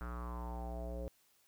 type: tone with low-pass filter sweep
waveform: square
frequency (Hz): 60.1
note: B1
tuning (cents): -46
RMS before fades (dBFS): -42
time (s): 0.01-1.08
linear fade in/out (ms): 0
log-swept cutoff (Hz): 1400 to 520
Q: 5.7
effects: white hiss -71 dBFS RMS until 1.47 s